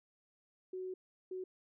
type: tone bursts at uneven times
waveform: sine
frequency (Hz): 371.4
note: F#4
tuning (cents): +7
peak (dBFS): -39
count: 2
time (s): 0.73-0.94 / 1.31-1.44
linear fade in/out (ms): 5
effects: none